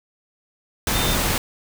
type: tone in noise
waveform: sine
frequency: 3600 Hz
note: A7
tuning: 39 cents sharp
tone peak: -27 dBFS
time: 0.95-1.15 s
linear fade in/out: 2 ms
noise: pink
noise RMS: -21 dBFS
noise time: 0.87-1.38 s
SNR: -9 dB
effects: none